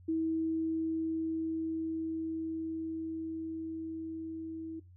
sine tone with level ramp, 322.9 Hz, E4, 36 cents flat, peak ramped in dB -28 to -38 dBFS, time 0.08-4.8 s, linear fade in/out 10 ms, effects noise-tail reverb RT60 0.2 s tail -18 dB re dry + added 90 Hz sine -53 dBFS peak until 4.96 s

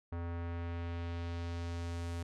square tone with low-pass filter sweep, 85.3 Hz, F2, 40 cents flat, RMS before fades -39 dBFS, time 0.12-2.23 s, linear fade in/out 5 ms, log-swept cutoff 1400 to 10000 Hz, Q 1, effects none

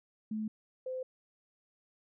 sine tone pair in turn, 216.4 / 514.7 Hz, A3 / C5, -29 / -29 cents, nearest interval octave + minor third, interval 1500 cents, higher second, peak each -33 / -35 dBFS, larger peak first, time 0.31-0.48 / 0.86-1.03 s, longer neither, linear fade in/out 5 ms, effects none

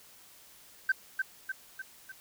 sine tone with echo, 1550 Hz, G6, 20 cents flat, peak -21 dBFS, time 0.89-0.92 s, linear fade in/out 5 ms, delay 300 ms, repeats 4, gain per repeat -5 dB, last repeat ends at 2.12 s, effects tanh soft clip ceiling -19 dBFS + white hiss -56 dBFS RMS until 2.2 s

